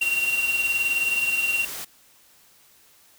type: noise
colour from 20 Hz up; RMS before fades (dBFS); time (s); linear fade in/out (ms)
white; -34; 0.01-1.85; 10
type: tone with tremolo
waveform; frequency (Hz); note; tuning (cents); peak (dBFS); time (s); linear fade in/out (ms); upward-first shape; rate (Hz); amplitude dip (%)
triangle; 2752; F7; -26; -17; 0.01-1.65; 5; sine; 19; 55
effects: white hiss -56 dBFS RMS until 3.18 s